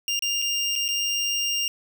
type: tone with dropouts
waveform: 25% pulse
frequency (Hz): 2801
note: F7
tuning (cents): +4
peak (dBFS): -19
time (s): 0.08-1.68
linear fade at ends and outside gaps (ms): 1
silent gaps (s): 0.192-0.223 / 0.418-0.422 / 0.755-0.76 / 0.881-0.887
effects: none